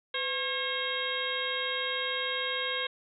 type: harmonic tone with a mistuned harmonic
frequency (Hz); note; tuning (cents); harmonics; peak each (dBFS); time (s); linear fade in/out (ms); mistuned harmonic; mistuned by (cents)
540; C#5; -45; 1 / 2 / 3 / 4 / 5 / 6 / 7; -37 / -39 / -36 / -37 / -41 / -35 / -37; 0.14-2.87; 5; 1; -110
effects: none